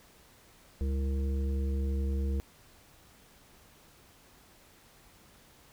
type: harmonic tone with a mistuned harmonic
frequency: 66.4 Hz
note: C2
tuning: 26 cents sharp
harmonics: 1 / 3 / 5 / 7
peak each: -28 / -39 / -44 / -44 dBFS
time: 0.81-2.4 s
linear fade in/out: 0 ms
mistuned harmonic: 1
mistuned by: +100 cents
effects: pink hiss -59 dBFS RMS until 5.72 s